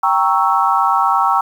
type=chord; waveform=sine; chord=G diminished seventh; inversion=none; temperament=equal; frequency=784 / 932.3 / 1108.7 / 1318.5 Hz; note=G5 / Bb5 / Db6 / Fb6; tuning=0 / 0 / 0 / 0 cents; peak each=-17 dBFS; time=0.03-1.41 s; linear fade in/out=5 ms; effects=7-bit